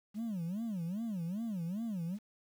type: tone with vibrato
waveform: sine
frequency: 196.2 Hz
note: G3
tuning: 2 cents sharp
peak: -32 dBFS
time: 0.14-2.19 s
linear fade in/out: 50 ms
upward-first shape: sine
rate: 2.5 Hz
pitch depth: 300 cents each way
effects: tanh soft clip ceiling -34 dBFS + 10-bit